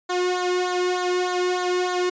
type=tone with flanger; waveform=sawtooth; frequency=361.1 Hz; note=F#4; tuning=42 cents flat; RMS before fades=-23 dBFS; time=0.09-2.1 s; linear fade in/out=10 ms; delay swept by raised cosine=0.36 to 1.29 ms; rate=3.3 Hz; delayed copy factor=-0.8; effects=resampled to 16000 Hz